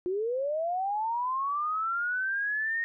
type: linear sweep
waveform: sine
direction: up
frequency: 349.2 to 1864.7 Hz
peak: -27 dBFS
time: 0.06-2.84 s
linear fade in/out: 0 ms
effects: none